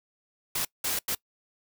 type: noise bursts at uneven times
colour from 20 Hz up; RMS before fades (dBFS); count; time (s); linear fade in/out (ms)
white; -29; 3; 0.55-0.65 / 0.84-0.99 / 1.08-1.15; 5
effects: noise-tail reverb RT60 0.1 s tail -23 dB re dry